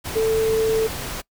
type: tone in noise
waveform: sine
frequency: 443.2 Hz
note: A4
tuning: 13 cents sharp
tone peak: -16 dBFS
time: 0.15-0.88 s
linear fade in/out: 20 ms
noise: pink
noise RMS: -30 dBFS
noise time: 0.04-1.22 s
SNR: +11 dB
effects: noise-tail reverb RT60 0.1 s tail -22 dB re dry